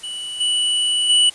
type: tone with level steps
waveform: square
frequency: 2956 Hz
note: F#7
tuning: 2 cents flat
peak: -27 / -17 / -12 dBFS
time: 0.03-1.3 s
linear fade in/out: 10 ms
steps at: 0.4 / 1.09 s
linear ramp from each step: 10 ms
effects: white hiss -42 dBFS RMS until 1.34 s + resampled to 24000 Hz